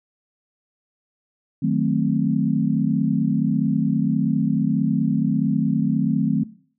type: chord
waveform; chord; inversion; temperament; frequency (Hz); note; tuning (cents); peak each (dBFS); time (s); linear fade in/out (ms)
sine; D# diminished seventh; none; equal; 155.56 / 185 / 220 / 261.6; D#3 / F#3 / A3 / C4; 0 / 0 / 0 / 0; -23; 1.62-6.44; 10
effects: noise-tail reverb RT60 0.5 s tail -19 dB re dry